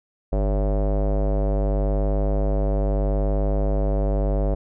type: tone with low-pass filter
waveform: square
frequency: 50.4 Hz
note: G1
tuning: 49 cents sharp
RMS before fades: -21 dBFS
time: 0.32-4.55 s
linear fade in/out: 10 ms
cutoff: 600 Hz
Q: 3.4
effects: none